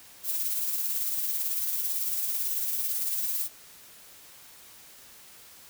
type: noise with tremolo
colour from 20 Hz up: violet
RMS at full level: -28 dBFS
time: 0.23-3.49 s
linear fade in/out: 50 ms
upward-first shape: sine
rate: 18 Hz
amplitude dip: 35%
effects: white hiss -51 dBFS RMS until 5.69 s